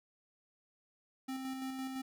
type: tone with tremolo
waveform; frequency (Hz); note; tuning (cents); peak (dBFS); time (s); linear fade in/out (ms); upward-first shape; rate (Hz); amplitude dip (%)
square; 263.3; C4; +11; -38; 1.28-2.02; 10; square; 5.9; 30
effects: none